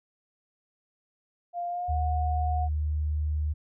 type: tone with pitch glide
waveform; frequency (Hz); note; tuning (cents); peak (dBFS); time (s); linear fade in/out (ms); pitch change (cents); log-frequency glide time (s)
sine; 698.5 to 726.9; F5 to F#5; 0 to -31; -29; 1.53-2.69; 50; +69; 1.68-1.98
type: tone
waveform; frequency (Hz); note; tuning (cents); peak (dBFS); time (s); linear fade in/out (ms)
sine; 75.7; D#2; -47; -25; 1.88-3.54; 20
effects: none